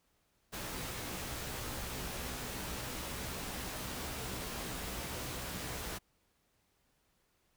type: noise with comb filter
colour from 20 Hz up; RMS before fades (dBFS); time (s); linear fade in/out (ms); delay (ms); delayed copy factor
pink; -41; 0.52-5.99; 20; 16; +0.5
effects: pink hiss -75 dBFS RMS until 7.56 s